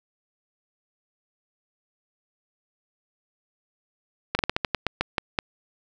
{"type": "slowing click train", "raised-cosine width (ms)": 0.3, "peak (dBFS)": -6, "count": 11, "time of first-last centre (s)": [4.35, 5.388], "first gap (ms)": 40, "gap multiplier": 1.2, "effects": []}